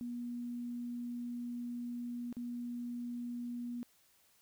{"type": "tone with dropouts", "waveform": "sine", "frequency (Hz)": 240.9, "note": "B3", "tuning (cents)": -43, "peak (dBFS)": -38, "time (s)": [0.01, 3.83], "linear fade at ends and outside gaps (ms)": 0, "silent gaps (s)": [2.327, 2.368], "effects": ["white hiss -69 dBFS RMS until 4.41 s"]}